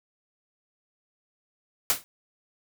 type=noise with exponential decay; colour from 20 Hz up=white; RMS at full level=-19 dBFS; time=1.9-2.04 s; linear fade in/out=0 ms; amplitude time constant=30 ms; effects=none